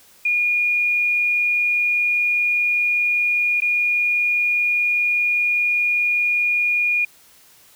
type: tone with dropouts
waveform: sine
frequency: 2435 Hz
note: D#7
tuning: 38 cents flat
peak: -16 dBFS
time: 0.25-7.05 s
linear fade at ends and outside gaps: 5 ms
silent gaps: 3.604-3.619 s
effects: white hiss -51 dBFS RMS until 7.75 s